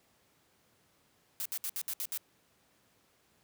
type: noise bursts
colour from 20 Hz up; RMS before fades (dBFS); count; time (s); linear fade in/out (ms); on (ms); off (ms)
blue; -36; 7; 1.4-2.175; 0; 55; 65
effects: pink hiss -69 dBFS RMS until 3.43 s + high-pass 100 Hz 12 dB/octave